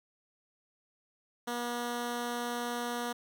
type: tone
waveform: 10% pulse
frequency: 240.3 Hz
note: B3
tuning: 47 cents flat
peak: -25 dBFS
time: 1.47-3.13 s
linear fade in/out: 10 ms
effects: none